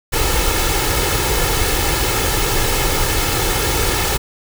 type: noise with comb filter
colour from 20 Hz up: pink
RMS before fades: -17 dBFS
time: 0.12-4.18 s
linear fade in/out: 20 ms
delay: 2.3 ms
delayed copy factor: +0.6
effects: none